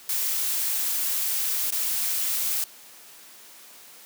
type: noise with dropouts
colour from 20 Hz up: blue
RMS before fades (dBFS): -26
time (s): 0.09-2.64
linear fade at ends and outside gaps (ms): 2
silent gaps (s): 1.706-1.722
effects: white hiss -48 dBFS RMS until 4.05 s + high-pass 200 Hz 12 dB/octave